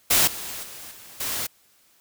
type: noise with level steps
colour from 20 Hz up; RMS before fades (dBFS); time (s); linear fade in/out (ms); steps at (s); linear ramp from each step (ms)
white; -18 / -34 / -40 / -45 / -28; 0.1-1.47; 10; 0.27 / 0.63 / 0.91 / 1.2; 5
effects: white hiss -60 dBFS RMS until 2 s